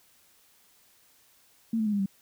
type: tone with pitch steps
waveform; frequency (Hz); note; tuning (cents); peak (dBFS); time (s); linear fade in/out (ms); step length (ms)
sine; 226.7 / 218.2 / 210.1 / 202.2 / 194.64; A#3 / A3 / G#3 / G#3 / G3; -48 / -14 / +20 / -46 / -12; -24; 1.73-2.06; 5; 66
effects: white hiss -62 dBFS RMS until 2.21 s